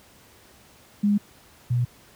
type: tone pair in turn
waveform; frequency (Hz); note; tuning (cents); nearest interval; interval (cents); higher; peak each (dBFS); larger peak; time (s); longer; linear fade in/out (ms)
sine; 205.1 / 121.95; G#3 / B2; -21 / -21; major sixth; 900; first; -17 / -19; first; 1.03-1.18 / 1.7-1.85; neither; 10
effects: pink hiss -53 dBFS RMS until 2.15 s + high-pass 60 Hz 12 dB/octave